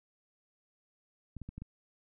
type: clicks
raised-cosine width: 5 ms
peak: -30 dBFS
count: 5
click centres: 1.367 / 1.417 / 1.49 / 1.58 / 1.62 s
effects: none